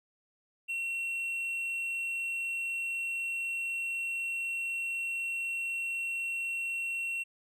triangle tone, 2724 Hz, F7, 44 cents flat, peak -30 dBFS, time 0.68-7.24 s, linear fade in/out 20 ms, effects none

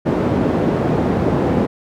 white band-pass noise, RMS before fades -17 dBFS, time 0.05-1.67 s, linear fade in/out 20 ms, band 100 to 400 Hz, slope 12 dB/octave, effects none

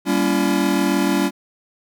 square chord, G diminished seventh, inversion none, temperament just, 196 / 235.2 / 282.2 / 338.7 Hz, G3 / Bb3 / Db4 / Fb4, 0 / +16 / +31 / +47 cents, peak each -22 / -26 / -21 / -23 dBFS, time 0.05-1.31 s, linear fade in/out 50 ms, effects none

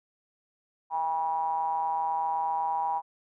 triangle ring-modulated tone, 82.41 Hz, E2, in tune, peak -21 dBFS, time 0.9-3.02 s, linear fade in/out 50 ms, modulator 886 Hz, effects none

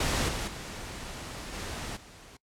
pink noise with level steps, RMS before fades -28 / -33 / -40 / -37 / -50 dBFS, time 0-2.37 s, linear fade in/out 5 ms, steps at 0.28 / 0.47 / 1.53 / 1.96 s, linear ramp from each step 10 ms, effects noise-tail reverb RT60 0.1 s tail -22 dB re dry + low-pass 9000 Hz 12 dB/octave

